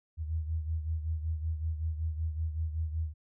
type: beating tone pair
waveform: sine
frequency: 79 / 84.3 Hz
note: D#2 / E2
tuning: +27 / +39 cents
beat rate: 5.3 Hz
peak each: -31 / -38 dBFS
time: 0.17-3.14 s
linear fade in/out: 50 ms
effects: none